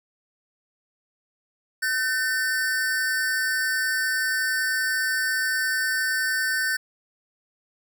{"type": "tone pair together", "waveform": "square", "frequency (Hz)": [1527, 1796.4], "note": ["G6", "A6"], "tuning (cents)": [-46, 35], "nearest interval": "minor third", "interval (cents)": 281, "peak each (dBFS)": [-25, -27], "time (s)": [1.82, 6.77], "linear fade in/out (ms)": 10, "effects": []}